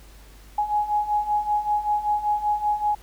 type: beating tone pair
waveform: sine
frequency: 833 / 838.2 Hz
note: G#5 / G#5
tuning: +5 / +16 cents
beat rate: 5.2 Hz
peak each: -26 / -22 dBFS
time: 0.58-2.95 s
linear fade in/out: 5 ms
effects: added 50 Hz sine -45 dBFS peak until 3.02 s + pink hiss -52 dBFS RMS until 3.02 s